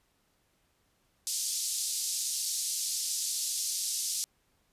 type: band-pass noise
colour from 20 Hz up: pink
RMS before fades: -33 dBFS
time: 1.27-4.24 s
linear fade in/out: 0 ms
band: 4700 to 11000 Hz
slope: 24 dB/octave
effects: pink hiss -72 dBFS RMS until 4.72 s + resampled to 32000 Hz